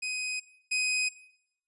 sawtooth tone pair in turn, 2508 / 2508 Hz, D#7 / D#7, +13 / +13 cents, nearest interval unison, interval 0 cents, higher neither, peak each -28 / -23 dBFS, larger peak second, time 0.02-0.4 / 0.71-1.09 s, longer neither, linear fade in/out 10 ms, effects noise-tail reverb RT60 0.7 s tail -17 dB re dry + resampled to 24000 Hz

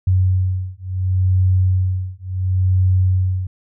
sine beating tone pair, 92.5 / 93.21 Hz, F#2 / F#2, 0 / +13 cents, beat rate 0.71 Hz, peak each -17 dBFS, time 0.07-3.47 s, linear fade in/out 5 ms, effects none

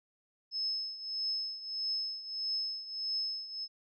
sine tone with tremolo, 5200 Hz, E8, 24 cents flat, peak -30 dBFS, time 0.51-3.68 s, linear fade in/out 50 ms, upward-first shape triangle, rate 1.6 Hz, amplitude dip 80%, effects none

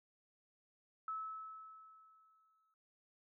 sine tone with exponential decay, 1300 Hz, E6, 24 cents flat, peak -38 dBFS, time 1.08-2.74 s, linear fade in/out 2 ms, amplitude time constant 360 ms, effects noise-tail reverb RT60 0.3 s tail -24 dB re dry

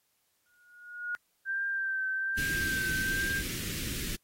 sine tone with exponential growth, 1443 Hz, F#6, 44 cents flat, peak -29 dBFS, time 0.46-1.15 s, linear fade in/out 0 ms, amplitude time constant 150 ms
sine tone with vibrato, 1568 Hz, G6, in tune, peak -29 dBFS, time 1.45-3.43 s, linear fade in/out 50 ms, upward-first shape triangle, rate 1.2 Hz, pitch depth 31 cents each way
pink band-stop noise, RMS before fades -36 dBFS, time 2.37-4.16 s, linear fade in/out 10 ms, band 380 to 1700 Hz, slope 24 dB/octave
effects white hiss -74 dBFS RMS until 4.23 s + AAC 48 kbps

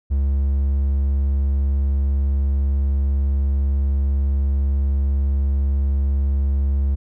triangle tone, 69 Hz, C#2, 7 cents flat, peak -14 dBFS, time 0.1-6.96 s, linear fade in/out 20 ms, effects none

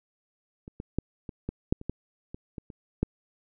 clicks, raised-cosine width 3 ms, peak -29 / -23 / -13 / -24 / -18 / -9 / -28 / -17 / -25 / -24 / -30 / -11 dBFS, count 12, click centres 0.679 / 0.801 / 0.986 / 1.292 / 1.49 / 1.725 / 1.814 / 1.896 / 2.345 / 2.582 / 2.702 / 3.03 s, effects none

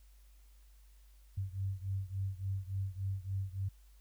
sine beating tone pair, 95.5 / 99 Hz, G2 / G2, -45 / +18 cents, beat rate 3.5 Hz, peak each -37 / -39 dBFS, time 1.37-3.69 s, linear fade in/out 10 ms, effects added 50 Hz sine -57 dBFS peak until 4 s + white hiss -71 dBFS RMS until 4 s

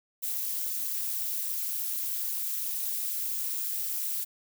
violet noise with amplitude modulation, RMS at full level -28 dBFS, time 0.22-4.25 s, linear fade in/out 20 ms, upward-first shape sine, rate 236 Hz, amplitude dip 90%, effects none

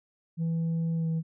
sine tone with pitch glide, 164.81 to 162.26 Hz, E3 to E3, 0 to -27 cents, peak -23 dBFS, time 0.37-1.23 s, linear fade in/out 50 ms, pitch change -27 cents, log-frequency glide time 0.95-1.08 s, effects tanh soft clip ceiling -25 dBFS

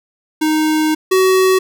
square tone pair in turn, 310.5 / 376 Hz, D#4 / F#4, -3 / +28 cents, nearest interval minor third, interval 331 cents, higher second, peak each -13 / -10 dBFS, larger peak second, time 0.41-0.95 / 1.11-1.59 s, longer first, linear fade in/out 10 ms, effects none

